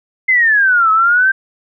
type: exponential two-way sweep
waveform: sine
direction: down then up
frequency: 2093 to 1282 to 1583 Hz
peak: -8 dBFS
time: 0.28-1.32 s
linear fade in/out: 10 ms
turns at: 0.91 s
effects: none